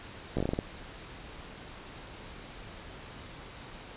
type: slowing click train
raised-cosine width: 2 ms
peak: -16 dBFS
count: 8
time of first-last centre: 0.37-0.589 s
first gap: 15 ms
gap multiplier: 1.24
effects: pink hiss -46 dBFS RMS until 3.96 s + resampled to 8000 Hz